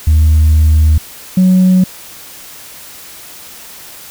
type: tone pair in turn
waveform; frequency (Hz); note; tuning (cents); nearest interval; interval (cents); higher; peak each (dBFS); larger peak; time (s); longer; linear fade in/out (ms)
sine; 77.78 / 184.99; D#2 / F#3; 0 / 0; octave + minor third; 1500; second; -3; neither; 0.07-0.98 / 1.37-1.84; first; 5
effects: tanh soft clip ceiling -3 dBFS + white hiss -33 dBFS RMS until 4.1 s